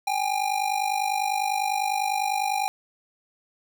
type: ring-modulated tone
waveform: square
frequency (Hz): 803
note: G5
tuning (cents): +41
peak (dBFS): -21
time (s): 0.07-2.68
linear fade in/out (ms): 0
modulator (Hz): 25
effects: none